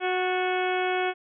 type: harmonic tone with a mistuned harmonic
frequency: 367.7 Hz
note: F#4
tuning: 11 cents flat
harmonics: 1 / 2 / 3 / 4 / 5 / 6 / 7 / 8 / 9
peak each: -27 / -28 / -37 / -33 / -38 / -34 / -37 / -44 / -40 dBFS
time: 0-1.14 s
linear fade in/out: 50 ms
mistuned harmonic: 5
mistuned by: -59 cents
effects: none